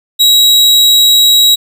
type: tone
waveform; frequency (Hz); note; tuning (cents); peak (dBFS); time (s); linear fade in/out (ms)
40% pulse; 3853; B7; -44; -3; 0.19-1.56; 20
effects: none